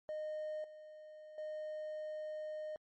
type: tone with level steps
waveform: triangle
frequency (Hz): 615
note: D#5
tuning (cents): -20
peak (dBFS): -36 / -49 / -38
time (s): 0.09-2.76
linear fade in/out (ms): 0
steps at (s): 0.64 / 1.38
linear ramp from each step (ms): 2
effects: tanh soft clip ceiling -32 dBFS + MP3 32 kbps